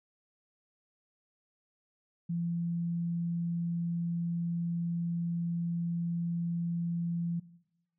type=tone; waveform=sine; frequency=170.3 Hz; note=F3; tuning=43 cents flat; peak=-30 dBFS; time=2.29-7.4 s; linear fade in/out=10 ms; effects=noise-tail reverb RT60 0.9 s tail -19 dB re dry